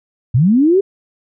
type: linear sweep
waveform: sine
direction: up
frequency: 107 to 405.2 Hz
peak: -8 dBFS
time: 0.34-0.81 s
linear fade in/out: 10 ms
effects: none

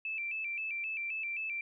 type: tone with vibrato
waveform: sine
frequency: 2482 Hz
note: D#7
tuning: 5 cents flat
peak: -34 dBFS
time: 0.05-1.61 s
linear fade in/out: 2 ms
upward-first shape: square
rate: 3.8 Hz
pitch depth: 92 cents each way
effects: none

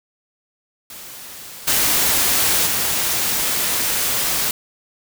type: noise with level steps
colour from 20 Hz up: white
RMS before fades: -36 / -17 / -20 dBFS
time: 0.9-4.51 s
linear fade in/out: 2 ms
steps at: 1.67 / 2.66 s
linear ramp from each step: 10 ms
effects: none

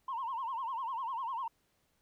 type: tone with vibrato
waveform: sine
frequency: 987.8 Hz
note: B5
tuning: in tune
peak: -33 dBFS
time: 0.08-1.48 s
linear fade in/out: 5 ms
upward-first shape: sine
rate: 10 Hz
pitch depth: 170 cents each way
effects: tanh soft clip ceiling -31 dBFS + pink hiss -75 dBFS RMS until 2.01 s

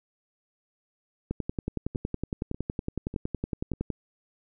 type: two click trains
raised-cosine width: 3 ms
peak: -24 / -16 dBFS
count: 4 / 29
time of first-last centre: 1.95-3.736 / 1.31-3.903 s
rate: 1.68 / 10.8 Hz
effects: none

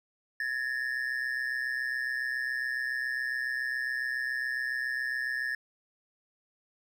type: ring-modulated tone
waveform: triangle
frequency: 1755 Hz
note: A6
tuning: 5 cents flat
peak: -25 dBFS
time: 0.4-5.55 s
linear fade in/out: 2 ms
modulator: 63.6 Hz
effects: none

